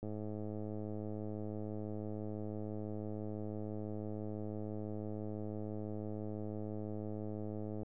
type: click train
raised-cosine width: 2 ms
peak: -30 dBFS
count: 828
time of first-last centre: 0.03-7.832 s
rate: 106 Hz
effects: none